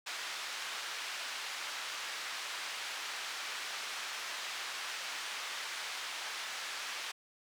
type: band-pass noise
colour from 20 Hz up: pink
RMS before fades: -41 dBFS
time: 0.06-7.12 s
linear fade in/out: 10 ms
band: 1300 to 5600 Hz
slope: 12 dB/octave
effects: none